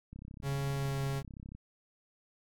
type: click train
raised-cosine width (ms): 5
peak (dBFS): -34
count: 48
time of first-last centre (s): 0.13-1.55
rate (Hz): 33.1
type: tone with pitch glide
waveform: 45% pulse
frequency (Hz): 138.59 to 137.24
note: C#3 to C#3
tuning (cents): 0 to -17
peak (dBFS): -32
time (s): 0.42-1.23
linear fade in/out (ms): 50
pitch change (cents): -17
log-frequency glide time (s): 0.72-0.97
effects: none